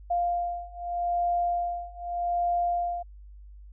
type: beating tone pair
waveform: sine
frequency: 698.5 / 699.32 Hz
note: F5 / F5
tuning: 0 / +2 cents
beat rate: 0.82 Hz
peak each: -29 / -28 dBFS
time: 0.1-3.03 s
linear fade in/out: 10 ms
effects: added 50 Hz sine -44 dBFS peak until 3.72 s